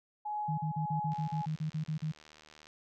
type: tone with tremolo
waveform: sine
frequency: 841 Hz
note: G#5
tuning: 22 cents sharp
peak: -32 dBFS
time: 0.25-1.46 s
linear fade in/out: 10 ms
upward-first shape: triangle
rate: 1.7 Hz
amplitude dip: 55%
type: tone bursts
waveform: sine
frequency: 155.56 Hz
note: D#3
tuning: in tune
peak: -31 dBFS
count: 12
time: 0.48-2.12 s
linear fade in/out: 10 ms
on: 100 ms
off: 40 ms
type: click train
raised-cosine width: 0.2 ms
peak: -37 dBFS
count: 120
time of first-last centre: 1.12-2.669 s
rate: 76.8 Hz
effects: none